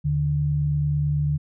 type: tone pair together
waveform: sine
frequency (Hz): 77.78 / 146.83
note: D#2 / D3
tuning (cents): 0 / 0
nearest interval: major seventh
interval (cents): 1100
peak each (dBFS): -28 / -20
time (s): 0.04-1.38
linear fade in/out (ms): 20
effects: none